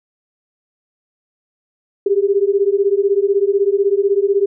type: beating tone pair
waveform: sine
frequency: 391.1 / 407.1 Hz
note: G4 / G#4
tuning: -4 / -35 cents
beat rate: 16 Hz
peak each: -15 dBFS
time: 2.06-4.46 s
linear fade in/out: 5 ms
effects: none